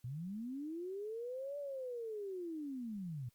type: linear two-way sweep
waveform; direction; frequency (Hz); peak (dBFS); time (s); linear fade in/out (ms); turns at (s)
sine; up then down; 114.7 to 582 to 114.7; -40; 0.04-3.29; 5; 1.58
effects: white hiss -75 dBFS RMS until 3.34 s + Opus 48 kbps